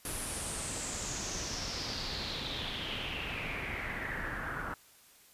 pink noise with low-pass filter sweep, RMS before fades -38 dBFS, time 0.05-4.74 s, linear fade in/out 2 ms, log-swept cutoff 11000 to 1400 Hz, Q 5, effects white hiss -60 dBFS RMS until 5.33 s + resampled to 32000 Hz

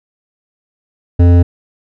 triangle tone with hard clipping, 87.31 Hz, F2, in tune, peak -6 dBFS, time 1.19-1.43 s, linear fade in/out 10 ms, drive 16 dB, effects none

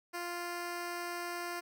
10% pulse tone, 348.6 Hz, F4, 3 cents flat, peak -29 dBFS, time 0.13-1.61 s, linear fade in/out 20 ms, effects none

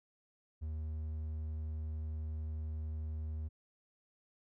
triangle tone, 77.78 Hz, D#2, in tune, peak -35 dBFS, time 0.61-3.49 s, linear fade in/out 20 ms, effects none

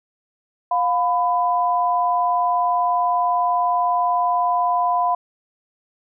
sine tone pair together, 708.3 / 1000 Hz, F5 / B5, +24 / +21 cents, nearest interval tritone, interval 597 cents, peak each -19 dBFS, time 0.71-5.15 s, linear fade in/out 5 ms, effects none

